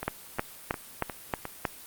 two click trains, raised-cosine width 0.5 ms, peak -18 / -11 dBFS, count 5 / 6, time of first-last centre 0.03-1.453 / 0.08-1.652 s, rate 2.81 / 3.18 Hz, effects white hiss -47 dBFS RMS until 1.86 s + Opus 32 kbps

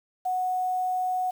sine tone with quantisation, 737 Hz, F#5, 7 cents flat, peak -24 dBFS, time 0.25-1.31 s, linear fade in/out 10 ms, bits 8, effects none

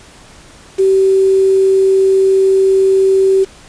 sine tone with quantisation, 384.7 Hz, G4, 33 cents flat, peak -7 dBFS, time 0.78-3.45 s, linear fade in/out 20 ms, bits 5, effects pink hiss -40 dBFS RMS until 3.68 s + resampled to 22050 Hz

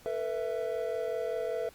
triangle chord, A suspended second, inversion none, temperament equal with one note detuned, 448.7 / 493.9 / 659.3 Hz, A4 / B4 / E5, +34 / 0 / 0 cents, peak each -33 dBFS, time 0.06-1.69 s, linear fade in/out 0 ms, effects pink hiss -57 dBFS RMS until 1.74 s + Opus 48 kbps

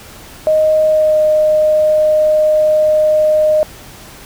sine tone with pitch glide, 622 to 615.2 Hz, D#5 to D#5, -1 to -20 cents, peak -8 dBFS, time 0.47-3.63 s, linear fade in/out 0 ms, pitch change -19 cents, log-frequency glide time 0.88-1.22 s, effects pink hiss -36 dBFS RMS until 4.25 s

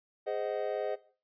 triangle chord, Ab dominant seventh, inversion none, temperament just, 415.3 / 519.1 / 623 / 747.5 Hz, Ab4 / C5 / Eb5 / Gb5, 0 / -14 / +2 / +17 cents, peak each -34 / -35 / -33 / -38 dBFS, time 0.26-0.96 s, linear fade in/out 20 ms, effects noise-tail reverb RT60 0.4 s tail -17 dB re dry + resampled to 11025 Hz

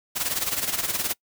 white noise with tremolo, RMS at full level -24 dBFS, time 0.15-1.14 s, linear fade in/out 20 ms, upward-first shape sine, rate 19 Hz, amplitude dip 70%, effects noise-tail reverb RT60 0.1 s tail -25 dB re dry

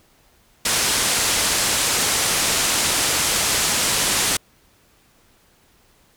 white low-pass noise, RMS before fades -20 dBFS, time 0.65-4.37 s, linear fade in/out 5 ms, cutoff 10000 Hz, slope 24 dB/octave, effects pink hiss -57 dBFS RMS until 6.16 s

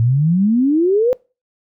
sine exponential sweep, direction up, 110.9 to 517 Hz, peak -11 dBFS, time 0-1.13 s, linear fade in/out 0 ms, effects noise-tail reverb RT60 0.3 s tail -24 dB re dry

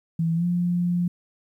sine tone with pitch glide, 164.8 to 175.61 Hz, E3 to F3, 0 to +10 cents, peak -20 dBFS, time 0.19-1.08 s, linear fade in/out 5 ms, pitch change +110 cents, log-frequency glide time 0.35-0.45 s, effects 10-bit

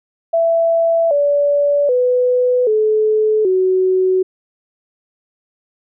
sine tone with pitch steps, 665 / 575.6 / 498.2 / 431.2 / 373.2 Hz, E5 / D5 / B4 / A4 / F#4, +15 / -35 / +15 / -35 / +15 cents, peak -11 dBFS, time 0.33-4.23 s, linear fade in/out 10 ms, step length 780 ms, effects none

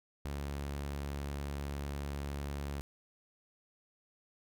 sawtooth tone, 70.9 Hz, C#2, 40 cents sharp, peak -33 dBFS, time 0.25-2.81 s, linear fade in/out 0 ms, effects none

